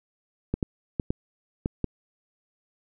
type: clicks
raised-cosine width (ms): 3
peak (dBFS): -12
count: 6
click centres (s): 0.54 / 0.628 / 0.998 / 1.105 / 1.659 / 1.843
effects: none